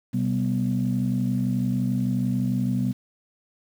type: tone cluster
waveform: sine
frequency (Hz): 127.6 / 194.1 / 245.6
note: C3 / G3 / B3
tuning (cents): -43 / -17 / -9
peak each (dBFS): -25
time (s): 0.13-2.93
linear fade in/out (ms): 20
effects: tanh soft clip ceiling -14 dBFS + 8-bit